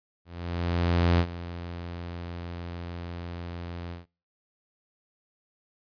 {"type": "tone with ADSR envelope", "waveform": "sawtooth", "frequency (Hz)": 86.4, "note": "F2", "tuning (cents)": -18, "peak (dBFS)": -15, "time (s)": [0.25, 4.06], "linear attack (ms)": 940, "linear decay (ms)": 68, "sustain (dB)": -16, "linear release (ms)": 150, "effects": ["noise-tail reverb RT60 0.4 s tail -26 dB re dry", "resampled to 11025 Hz"]}